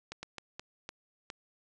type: slowing click train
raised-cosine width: 0.2 ms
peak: -23 dBFS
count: 6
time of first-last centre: 0.12-1.301 s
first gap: 110 ms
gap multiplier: 1.39
effects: resampled to 22050 Hz